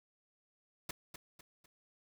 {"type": "noise with echo", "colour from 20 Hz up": "pink", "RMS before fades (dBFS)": -39, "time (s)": [0.89, 0.91], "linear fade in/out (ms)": 5, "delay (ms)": 250, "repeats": 3, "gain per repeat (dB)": -8, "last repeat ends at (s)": 1.66, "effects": []}